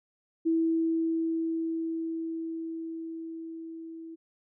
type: tone with level ramp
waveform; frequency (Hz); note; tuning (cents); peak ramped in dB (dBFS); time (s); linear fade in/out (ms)
sine; 327; E4; -14; -22 to -40; 0.45-4.16; 20
effects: none